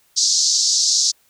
white band-pass noise, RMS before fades -17 dBFS, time 0.16-1.12 s, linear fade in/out 20 ms, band 4300 to 6700 Hz, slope 48 dB/octave, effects white hiss -59 dBFS RMS until 1.29 s

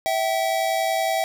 square tone pair together, 656 / 766.7 Hz, E5 / G5, -9 / -39 cents, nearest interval minor third, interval 270 cents, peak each -24 dBFS, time 0.06-1.24 s, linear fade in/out 0 ms, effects none

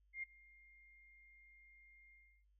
sine tone with ADSR envelope, 2119 Hz, C7, 21 cents sharp, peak -40 dBFS, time 0.13-2.45 s, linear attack 100 ms, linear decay 11 ms, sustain -23 dB, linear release 320 ms, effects noise-tail reverb RT60 0.2 s tail -18 dB re dry + added 50 Hz sine -70 dBFS peak until 2.59 s

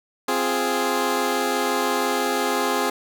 15% pulse chord, F minor, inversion second, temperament equal, 261.6 / 349.2 / 415.3 Hz, C4 / F4 / Ab4, 0 / 0 / 0 cents, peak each -19 / -21 / -17 dBFS, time 0.28-2.9 s, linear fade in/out 5 ms, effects none

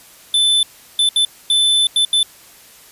square tone bursts at uneven times, 3520 Hz, A7, in tune, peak -12 dBFS, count 6, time 0.34-0.63 / 0.99-1.09 / 1.16-1.25 / 1.5-1.87 / 1.96-2.05 / 2.13-2.23 s, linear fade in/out 2 ms, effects white hiss -44 dBFS RMS until 2.91 s + resampled to 32000 Hz

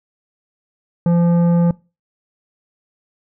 sine tone with tanh clipping, 171.7 Hz, F3, 29 cents flat, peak -13 dBFS, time 1.06-1.71 s, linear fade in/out 2 ms, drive 11 dB, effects noise-tail reverb RT60 0.3 s tail -23 dB re dry

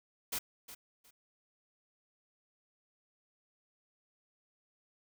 white noise with echo, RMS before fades -36 dBFS, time 0.32-0.39 s, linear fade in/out 10 ms, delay 360 ms, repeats 2, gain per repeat -13 dB, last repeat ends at 1.11 s, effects none

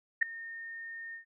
sine tone with ADSR envelope, 1830 Hz, A#6, 32 cents flat, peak -19 dBFS, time 0.21-1.25 s, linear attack 15 ms, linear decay 4 ms, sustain -21 dB, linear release 110 ms, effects none

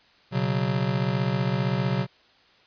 square chord, B suspended second, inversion none, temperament just, 123.47 / 138.9 / 185.21 Hz, B2 / C#3 / F#3, 0 / +4 / +2 cents, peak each -28 dBFS, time 0.31-2.07 s, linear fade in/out 50 ms, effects white hiss -58 dBFS RMS until 2.66 s + resampled to 11025 Hz

